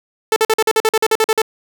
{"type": "tone bursts", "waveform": "sawtooth", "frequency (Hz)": 440, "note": "A4", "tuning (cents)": 0, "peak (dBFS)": -7, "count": 13, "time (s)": [0.32, 1.418], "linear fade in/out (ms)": 2, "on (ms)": 42, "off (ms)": 46, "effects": []}